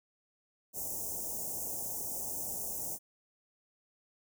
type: band-stop noise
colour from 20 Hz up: white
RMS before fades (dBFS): -38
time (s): 0.73-2.99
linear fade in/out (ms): 50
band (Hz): 860 to 6000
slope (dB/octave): 48
effects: none